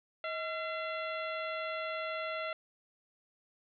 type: harmonic tone with a mistuned harmonic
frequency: 681 Hz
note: F5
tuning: 44 cents flat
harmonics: 1 / 2 / 3 / 4 / 5 / 6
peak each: -38 / -40 / -42 / -45 / -48 / -54 dBFS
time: 0.24-2.53 s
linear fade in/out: 2 ms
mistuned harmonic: 1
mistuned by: -120 cents
effects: none